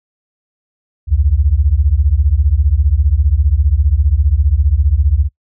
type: beating tone pair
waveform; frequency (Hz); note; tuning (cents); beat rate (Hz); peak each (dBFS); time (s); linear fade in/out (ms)
sine; 64.9 / 79.9; C2 / D#2; -13 / +47; 15; -12; 1.07-5.29; 50
effects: noise-tail reverb RT60 0.1 s tail -22 dB re dry